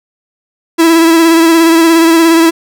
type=tone with vibrato; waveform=45% pulse; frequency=329.6 Hz; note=E4; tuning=in tune; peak=-4 dBFS; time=0.78-2.51 s; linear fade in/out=20 ms; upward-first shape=sine; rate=17 Hz; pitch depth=31 cents each way; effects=none